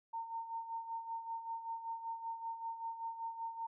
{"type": "tone with tremolo", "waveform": "sine", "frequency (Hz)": 913, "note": "A#5", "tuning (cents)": -36, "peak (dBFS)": -37, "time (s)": [0.13, 3.67], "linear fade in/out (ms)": 10, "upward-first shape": "sine", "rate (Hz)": 5.2, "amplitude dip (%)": 65, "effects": []}